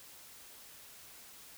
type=silence; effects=white hiss -54 dBFS RMS until 1.57 s